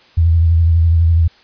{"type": "tone with vibrato", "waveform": "sine", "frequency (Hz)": 83, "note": "E2", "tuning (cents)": 12, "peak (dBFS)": -8, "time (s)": [0.17, 1.28], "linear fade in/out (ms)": 10, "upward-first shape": "triangle", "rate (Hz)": 12, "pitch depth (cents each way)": 58, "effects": ["white hiss -48 dBFS RMS until 1.43 s", "resampled to 11025 Hz"]}